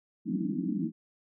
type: band-pass noise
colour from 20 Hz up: white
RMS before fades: -31 dBFS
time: 0.25-0.92 s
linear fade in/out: 50 ms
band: 160 to 320 Hz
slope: 96 dB/octave
effects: none